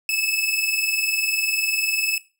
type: tone pair together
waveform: sawtooth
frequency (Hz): 2596 / 2616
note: E7 / E7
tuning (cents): -27 / -14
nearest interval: unison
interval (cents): 13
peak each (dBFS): -20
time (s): 0.09-2.18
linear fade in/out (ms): 2
effects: noise-tail reverb RT60 0.3 s tail -17 dB re dry